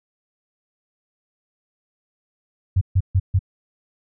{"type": "tone bursts", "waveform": "sine", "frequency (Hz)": 94.1, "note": "F#2", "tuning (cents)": 30, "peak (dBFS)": -13, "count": 4, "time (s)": [2.76, 3.392], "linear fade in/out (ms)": 10, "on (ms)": 53, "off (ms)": 140, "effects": []}